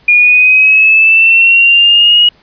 sine linear sweep, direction up, 2424 to 2900 Hz, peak -3 dBFS, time 0.08-2.29 s, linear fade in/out 5 ms, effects pink hiss -47 dBFS RMS until 2.42 s + resampled to 11025 Hz

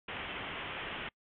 white low-pass noise, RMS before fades -41 dBFS, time 0.08-1.09 s, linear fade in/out 5 ms, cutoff 3300 Hz, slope 96 dB/octave, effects noise-tail reverb RT60 0.1 s tail -26 dB re dry

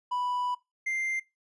triangle tone pair in turn, 987.8 / 2093 Hz, B5 / C7, 0 / 0 cents, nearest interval octave + minor second, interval 1300 cents, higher second, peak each -26 dBFS, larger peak neither, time 0.11-0.55 / 0.86-1.2 s, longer first, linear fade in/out 10 ms, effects noise-tail reverb RT60 0.2 s tail -19 dB re dry + resampled to 24000 Hz

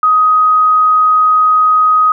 sine tone, 1255 Hz, D#6, 15 cents sharp, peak -6 dBFS, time 0.03-2.12 s, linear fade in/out 2 ms, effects none

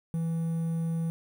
triangle tone with quantisation, 164.81 Hz, E3, in tune, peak -25 dBFS, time 0.14-1.1 s, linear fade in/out 0 ms, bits 9, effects none

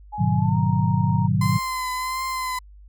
sine tone with pitch glide, 840 to 932 Hz, G#5 to A#5, +19 to -1 cents, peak -28 dBFS, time 0.12-1.28 s, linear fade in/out 20 ms, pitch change +180 cents, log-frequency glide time 0.36-0.57 s
sine chord, G# minor seventh, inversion none, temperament equal with one note detuned, 103.83 / 123.47 / 152.36 / 185 Hz, G#2 / B2 / D#3 / F#3, 0 / 0 / -36 / 0 cents, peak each -23 dBFS, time 0.18-1.59 s, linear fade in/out 20 ms
35% pulse tone with vibrato, 1028 Hz, C6, 31 cents flat, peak -23 dBFS, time 1.41-2.59 s, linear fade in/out 5 ms, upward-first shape triangle, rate 1.5 Hz, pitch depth 35 cents each way
effects added 50 Hz sine -43 dBFS peak until 2.88 s

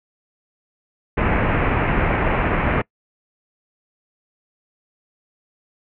pink low-pass noise, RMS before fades -19 dBFS, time 1.17-2.82 s, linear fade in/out 10 ms, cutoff 2500 Hz, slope 48 dB/octave, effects noise-tail reverb RT60 0.1 s tail -24 dB re dry

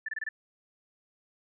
sine tone bursts, 1759 Hz, A6, 1 cent flat, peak -31 dBFS, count 5, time 0.06-0.29 s, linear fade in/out 5 ms, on 26 ms, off 25 ms, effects none

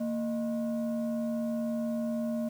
sine tone pair together, 230.5 / 615.4 Hz, A#3 / D#5, -19 / -19 cents, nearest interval octave + perfect fourth, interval 1700 cents, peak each -28 / -33 dBFS, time 0-2.49 s, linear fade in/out 10 ms, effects tanh soft clip ceiling -26 dBFS + 9-bit

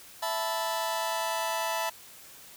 sawtooth chord, E suspended fourth, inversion none, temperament just, 659.3 / 879 / 988.9 Hz, E5 / A5 / B5, 0 / -2 / +2 cents, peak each -29 dBFS, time 0.22-1.9 s, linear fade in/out 10 ms, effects white hiss -50 dBFS RMS until 2.56 s

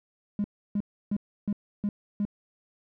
triangle tone bursts, 204.8 Hz, G#3, 24 cents flat, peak -21 dBFS, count 6, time 0.39-2.252 s, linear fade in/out 2 ms, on 52 ms, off 310 ms, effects tanh soft clip ceiling -21 dBFS

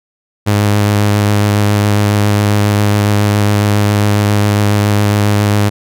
sawtooth tone with vibrato, 103.3 Hz, G#2, 9 cents flat, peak -5 dBFS, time 0.46-5.7 s, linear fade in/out 20 ms, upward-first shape sine, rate 7.3 Hz, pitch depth 14 cents each way, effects none

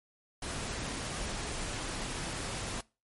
pink noise, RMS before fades -37 dBFS, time 0.42-2.81 s, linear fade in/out 5 ms, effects noise-tail reverb RT60 0.3 s tail -23 dB re dry + MP3 48 kbps

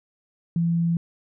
sine tone, 168.6 Hz, E3, 39 cents sharp, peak -19 dBFS, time 0.56-0.97 s, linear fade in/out 2 ms, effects none

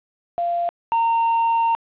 sine / triangle tone pair in turn, 691 / 918.9 Hz, F5 / A#5, -19 / -25 cents, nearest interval perfect fourth, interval 494 cents, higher second, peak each -19 / -14 dBFS, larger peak second, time 0.38-0.69 / 0.92-1.75 s, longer second, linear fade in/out 0 ms, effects resampled to 8000 Hz + 8-bit

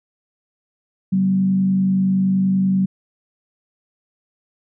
sine tone with frequency modulation, 190 Hz, F#3, 46 cents sharp, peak -14 dBFS, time 1.12-2.86 s, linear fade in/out 10 ms, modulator 50.5 Hz, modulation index 0.37, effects none

